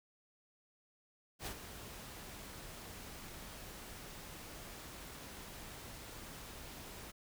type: noise with ADSR envelope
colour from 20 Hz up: pink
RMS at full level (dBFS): -41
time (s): 1.39-7.12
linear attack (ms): 77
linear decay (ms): 71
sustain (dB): -9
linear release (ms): 17
effects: none